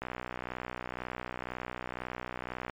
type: click train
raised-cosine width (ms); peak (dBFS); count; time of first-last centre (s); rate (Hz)
0.5; -21; 167; 0.02-2.697; 62
effects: MP3 64 kbps